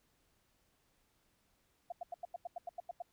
sine tone bursts, 698.5 Hz, F5, in tune, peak -38 dBFS, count 11, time 1.9-3.022 s, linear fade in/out 5 ms, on 22 ms, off 88 ms, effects pink hiss -75 dBFS RMS until 3.12 s

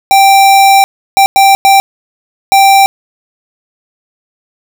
square tone bursts at uneven times, 784 Hz, G5, in tune, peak -3 dBFS, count 5, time 0.11-0.84 / 1.17-1.26 / 1.36-1.55 / 1.65-1.8 / 2.52-2.86 s, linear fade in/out 0 ms, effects none

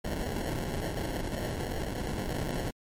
pink noise with sample-and-hold, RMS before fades -33 dBFS, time 0.04-2.71 s, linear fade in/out 10 ms, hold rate 1225 Hz, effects MP3 64 kbps

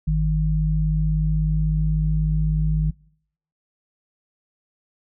sine tone pair together, 51.91 / 155.56 Hz, G#1 / D#3, 0 / 0 cents, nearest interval octave + perfect fifth, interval 1900 cents, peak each -20 dBFS, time 0.07-2.91 s, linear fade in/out 10 ms, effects noise-tail reverb RT60 0.7 s tail -25 dB re dry

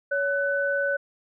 sine tone pair together, 561.9 / 1500 Hz, C#5 / F#6, +23 / +23 cents, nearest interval octave + perfect fourth, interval 1700 cents, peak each -25 dBFS, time 0.11-0.97 s, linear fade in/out 10 ms, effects none

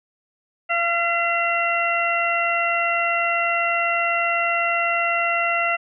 harmonic tone with a mistuned harmonic, 684 Hz, F5, 36 cents flat, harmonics 1 / 2 / 3 / 4, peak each -24 / -24 / -24 / -24 dBFS, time 0.69-5.77 s, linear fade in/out 20 ms, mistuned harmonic 3, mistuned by -17 cents, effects none

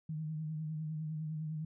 sine tone with vibrato, 155.8 Hz, D#3, 3 cents sharp, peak -36 dBFS, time 0.09-1.65 s, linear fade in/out 5 ms, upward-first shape triangle, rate 9.9 Hz, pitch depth 51 cents each way, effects none

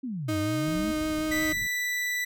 sine exponential two-way sweep, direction down then up, 277 to 91.7 to 232.9 Hz, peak -30 dBFS, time 0.03-0.92 s, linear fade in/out 10 ms, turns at 0.37 s
35% pulse tone with vibrato, 310.2 Hz, D#4, 5 cents flat, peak -25 dBFS, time 0.28-1.53 s, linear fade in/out 10 ms, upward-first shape sine, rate 5.4 Hz, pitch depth 10 cents each way
pink low-pass noise, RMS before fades -41 dBFS, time 0.67-1.67 s, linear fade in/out 0 ms, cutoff 240 Hz, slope 24 dB/octave
40% pulse tone, 1975.5 Hz, B6, in tune, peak -26 dBFS, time 1.31-2.25 s, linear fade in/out 10 ms
effects none

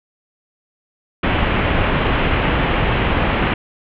pink low-pass noise, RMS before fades -17 dBFS, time 1.23-3.54 s, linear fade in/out 5 ms, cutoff 3100 Hz, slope 48 dB/octave, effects none

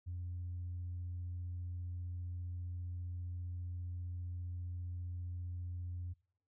sine tone, 88.5 Hz, F2, 23 cents sharp, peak -38 dBFS, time 0.06-6.14 s, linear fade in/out 20 ms, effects noise-tail reverb RT60 0.6 s tail -24 dB re dry + tanh soft clip ceiling -36 dBFS

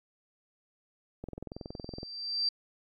click train, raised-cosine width 2 ms, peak -26 dBFS, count 18, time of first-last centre 1.24-2.031 s, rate 21.5 Hz
sine tone with exponential growth, 4690 Hz, D8, 3 cents flat, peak -25 dBFS, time 1.52-2.49 s, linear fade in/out 5 ms, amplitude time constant 210 ms
effects AAC 64 kbps

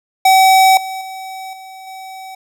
square tone with level steps, 761 Hz, F#5, 48 cents sharp, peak -7 / -23 / -27 / -33 / -30 dBFS, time 0.25-2.35 s, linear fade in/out 5 ms, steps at 0.77 / 1.01 / 1.53 / 1.87 s, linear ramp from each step 2 ms, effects none

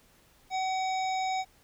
harmonic tone with a mistuned harmonic, 755 Hz, F#5, 35 cents sharp, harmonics 1 / 3 / 5 / 7 / 9, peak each -28 / -38 / -42 / -45 / -47 dBFS, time 0.5-1.45 s, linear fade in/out 50 ms, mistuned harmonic 7, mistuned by -17 cents, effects pink hiss -62 dBFS RMS until 1.63 s

